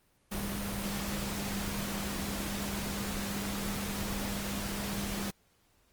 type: tone in noise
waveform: sine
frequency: 200.5 Hz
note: G3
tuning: 39 cents sharp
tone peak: -37 dBFS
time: 0.31-5.31 s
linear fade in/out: 10 ms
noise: pink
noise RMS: -37 dBFS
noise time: 0.31-5.31 s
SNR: -3 dB
effects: pink hiss -69 dBFS RMS until 5.92 s + Opus 32 kbps